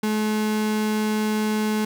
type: tone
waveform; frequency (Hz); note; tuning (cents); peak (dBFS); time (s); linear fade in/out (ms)
35% pulse; 214.4; A3; -45; -19; 0.03-1.85; 5
effects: none